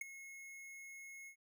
square tone with ADSR envelope, 2172 Hz, C#7, 36 cents flat, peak -37 dBFS, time 0.01-1.36 s, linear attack 4 ms, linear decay 13 ms, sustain -14 dB, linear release 86 ms, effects none

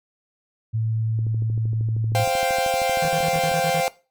sine tone, 111.4 Hz, A2, 22 cents sharp, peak -20 dBFS, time 0.73-2.25 s, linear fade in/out 20 ms
click train, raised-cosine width 3 ms, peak -23 dBFS, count 31, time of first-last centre 1.19-3.516 s, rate 12.9 Hz
45% pulse chord, C suspended fourth, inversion none, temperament equal, 523.3 / 698.5 / 784 Hz, C5 / F5 / G5, 0 / 0 / 0 cents, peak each -24 dBFS, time 2.15-3.88 s, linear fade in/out 0 ms
square tone bursts, 160 Hz, D#3, 49 cents sharp, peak -26 dBFS, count 8, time 3.02-3.806 s, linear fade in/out 5 ms, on 65 ms, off 38 ms
effects noise-tail reverb RT60 0.3 s tail -18 dB re dry + MP3 96 kbps

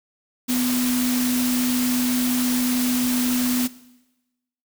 sine tone in noise, 249 Hz, B3, 14 cents sharp, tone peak -20 dBFS, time 0.48-3.68 s, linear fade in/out 20 ms, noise white, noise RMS -27 dBFS, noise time 0.48-3.68 s, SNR +4 dB, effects noise-tail reverb RT60 1.0 s tail -18 dB re dry

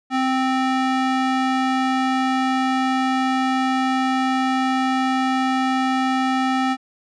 square tone with band-pass filter, 261.4 Hz, C4, 1 cent flat, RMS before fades -20 dBFS, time 0.1-6.77 s, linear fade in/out 50 ms, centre 1100 Hz, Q 0.57, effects resampled to 22050 Hz

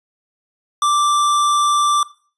square tone, 1174.7 Hz, D6, in tune, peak -14 dBFS, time 0.82-2.03 s, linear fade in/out 2 ms, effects noise-tail reverb RT60 0.4 s tail -18 dB re dry + resampled to 24000 Hz

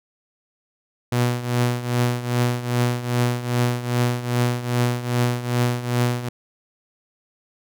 sawtooth tone with tremolo, 121.9 Hz, B2, 22 cents flat, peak -12 dBFS, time 1.12-6.29 s, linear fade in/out 5 ms, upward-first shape triangle, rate 2.5 Hz, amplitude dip 80%, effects none

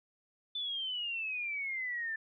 sine exponential sweep, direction down, 3529 to 1760 Hz, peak -34 dBFS, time 0.55-2.16 s, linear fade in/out 5 ms, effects none

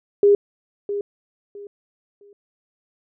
sine tone with echo, 406.2 Hz, G#4, 38 cents flat, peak -10 dBFS, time 0.23-0.35 s, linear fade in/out 2 ms, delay 660 ms, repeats 3, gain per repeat -12 dB, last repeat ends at 2.33 s, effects none

